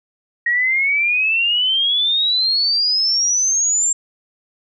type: exponential sweep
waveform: sine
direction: up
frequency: 1882 to 7459 Hz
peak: -14 dBFS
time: 0.46-3.93 s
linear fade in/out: 5 ms
effects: none